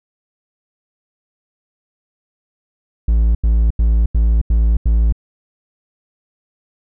triangle tone bursts, 55.9 Hz, A1, 28 cents sharp, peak -8 dBFS, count 6, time 3.08-5.125 s, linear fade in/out 5 ms, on 270 ms, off 85 ms, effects none

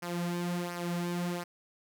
sawtooth tone with flanger, 174.61 Hz, F3, in tune, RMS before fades -34 dBFS, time 0.02-1.44 s, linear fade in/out 10 ms, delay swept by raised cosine 0.26 to 4.26 ms, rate 1.4 Hz, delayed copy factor -0.65, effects none

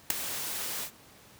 white noise with ADSR envelope, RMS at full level -21 dBFS, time 0.1-0.91 s, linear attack 4 ms, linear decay 6 ms, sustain -14 dB, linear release 84 ms, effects pink hiss -55 dBFS RMS until 1.39 s + high-pass 80 Hz 12 dB/octave

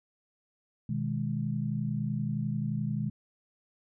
sine chord, G# minor, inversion first, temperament just, 124.59 / 155.74 / 207.7 Hz, B2 / D#3 / G#3, +16 / +2 / 0 cents, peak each -33 / -33 / -33 dBFS, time 0.89-3.1 s, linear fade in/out 5 ms, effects none

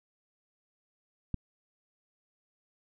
click, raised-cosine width 5 ms, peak -19 dBFS, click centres 1.343 s, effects none

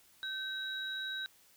sine tone pair together, 1544 / 3853 Hz, G6 / B7, -27 / -44 cents, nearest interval octave + major third, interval 1583 cents, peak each -39 / -39 dBFS, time 0.23-1.26 s, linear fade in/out 0 ms, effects white hiss -64 dBFS RMS until 1.56 s

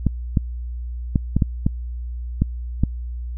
clicks, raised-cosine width 5 ms, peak -4 dBFS, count 8, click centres 0.067 / 0.372 / 1.158 / 1.366 / 1.422 / 1.665 / 2.42 / 2.836 s, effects added 60 Hz sine -26 dBFS peak until 3.37 s

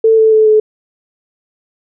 sine tone with pitch steps, 445.6 / 440.5 / 435.4 / 430.4 Hz, A4 / A4 / A4 / A4, +22 / +2 / -18 / -38 cents, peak -5 dBFS, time 0.04-0.6 s, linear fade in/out 5 ms, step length 140 ms, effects none

